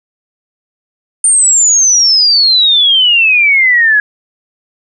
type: exponential sweep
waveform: sine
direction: down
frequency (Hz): 9030 to 1661.2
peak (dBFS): -5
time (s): 1.24-4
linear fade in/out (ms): 2
effects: none